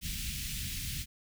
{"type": "band-stop noise", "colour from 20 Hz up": "pink", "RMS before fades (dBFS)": -37, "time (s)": [0.01, 1.06], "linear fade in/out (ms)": 50, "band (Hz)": [190, 2300], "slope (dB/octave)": 24, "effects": []}